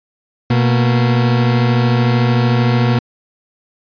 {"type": "tone pair together", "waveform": "40% pulse", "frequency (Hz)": [122.35, 231.3], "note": ["B2", "A#3"], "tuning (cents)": [-16, -13], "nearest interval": "major seventh", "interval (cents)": 1103, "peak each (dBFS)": [-11, -17], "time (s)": [0.5, 2.99], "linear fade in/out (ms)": 5, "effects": ["resampled to 11025 Hz"]}